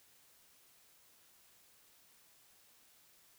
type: silence
effects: white hiss -66 dBFS RMS until 3.38 s